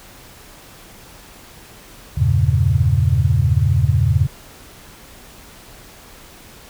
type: chord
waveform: sine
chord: E diminished seventh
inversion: none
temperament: equal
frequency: 82.41 / 98 / 116.54 / 138.59 Hz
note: E2 / G2 / Bb2 / Db3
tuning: 0 / 0 / 0 / 0 cents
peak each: -18 dBFS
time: 2.17-4.27 s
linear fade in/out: 10 ms
effects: pink hiss -42 dBFS RMS until 6.69 s